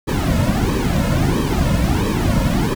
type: noise with flanger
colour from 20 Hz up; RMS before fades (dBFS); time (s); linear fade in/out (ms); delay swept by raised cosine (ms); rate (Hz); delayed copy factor
brown; -17; 0.07-2.75; 20; 1.4 to 2.6; 1.5; -0.95
effects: none